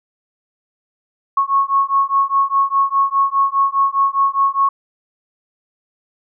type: beating tone pair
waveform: sine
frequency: 1097 / 1101.9 Hz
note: C#6 / C#6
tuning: -18 / -11 cents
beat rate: 4.9 Hz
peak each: -16 dBFS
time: 1.37-4.69 s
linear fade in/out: 5 ms
effects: none